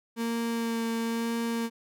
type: tone with vibrato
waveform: 35% pulse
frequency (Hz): 230.1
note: A#3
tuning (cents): -22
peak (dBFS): -26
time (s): 0.16-1.7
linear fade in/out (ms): 50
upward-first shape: sine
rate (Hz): 1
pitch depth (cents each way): 13
effects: none